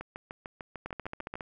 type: two click trains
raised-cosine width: 0.5 ms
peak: -22 / -24 dBFS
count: 9 / 10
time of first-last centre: 0.86-1.408 / 0.01-1.355 s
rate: 14.6 / 6.69 Hz
effects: none